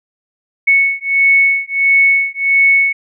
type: beating tone pair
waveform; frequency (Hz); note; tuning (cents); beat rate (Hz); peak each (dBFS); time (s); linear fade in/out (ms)
sine; 2210 / 2211.5; C#7 / C#7; -6 / -5; 1.5; -12; 0.67-2.93; 10
effects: none